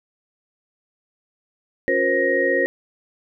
sine tone cluster, 278.8 / 360.6 / 476 / 531 / 1876 Hz, C#4 / F#4 / A#4 / C5 / A#6, +10 / -45 / +36 / +25 / +11 cents, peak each -28 / -24 / -24 / -21 / -21 dBFS, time 1.88-2.66 s, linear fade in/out 0 ms, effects none

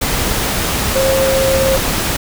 sine tone in noise, 534 Hz, C5, 35 cents sharp, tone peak -12 dBFS, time 0.95-1.77 s, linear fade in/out 10 ms, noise pink, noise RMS -17 dBFS, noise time 0.01-2.17 s, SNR +2 dB, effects none

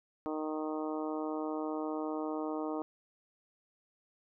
harmonic tone, 154.9 Hz, D#3, 7 cents flat, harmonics 2 / 3 / 4 / 5 / 6 / 7 / 8, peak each -36 / -40 / -42 / -44 / -46 / -47 / -48 dBFS, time 0.26-2.82 s, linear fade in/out 0 ms, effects none

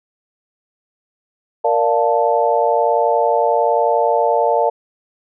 sine chord, Bb major seventh, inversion none, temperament equal, 466.2 / 587.3 / 698.5 / 880 Hz, Bb4 / D5 / F5 / A5, 0 / 0 / 0 / 0 cents, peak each -18 dBFS, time 1.64-4.7 s, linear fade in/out 10 ms, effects none

